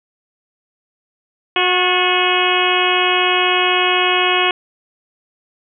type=harmonic tone with a mistuned harmonic; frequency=364 Hz; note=F#4; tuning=28 cents flat; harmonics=1 / 2 / 3 / 4 / 5 / 6 / 7 / 8 / 9; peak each=-20 / -21 / -20 / -25 / -25 / -22 / -20 / -20 / -24 dBFS; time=1.56-4.51 s; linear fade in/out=2 ms; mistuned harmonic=5; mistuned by=-65 cents; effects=none